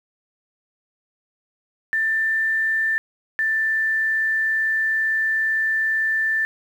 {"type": "tone pair in turn", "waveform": "sine", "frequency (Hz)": [1779, 1771.1], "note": ["A6", "A6"], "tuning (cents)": [19, 11], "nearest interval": "unison", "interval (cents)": 8, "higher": "first", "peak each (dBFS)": -18, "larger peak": "neither", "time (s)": [[1.93, 2.98], [3.39, 6.45]], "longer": "second", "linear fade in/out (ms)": 0, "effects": ["8-bit"]}